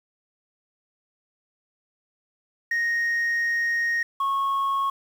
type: tone pair in turn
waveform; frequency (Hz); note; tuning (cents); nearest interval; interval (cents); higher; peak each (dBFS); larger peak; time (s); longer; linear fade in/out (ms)
sine; 1864.7 / 1097.6; A#6 / C#6; 0 / -17; major sixth; 917; first; -19; neither; 2.71-4.03 / 4.2-4.9; first; 5
effects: tanh soft clip ceiling -20 dBFS + 8-bit